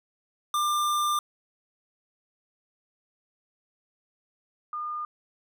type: tone pair in turn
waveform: square / sine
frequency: 1194 / 1214.2 Hz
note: D6 / D#6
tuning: +28 / -43 cents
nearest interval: unison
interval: 29 cents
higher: second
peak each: -24 / -30 dBFS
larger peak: first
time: 0.54-1.19 / 4.73-5.05 s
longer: first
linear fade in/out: 2 ms
effects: none